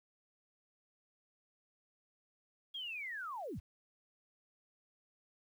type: linear sweep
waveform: sine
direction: down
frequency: 3322 to 32 Hz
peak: -40 dBFS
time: 2.74-3.6 s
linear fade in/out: 10 ms
effects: 11-bit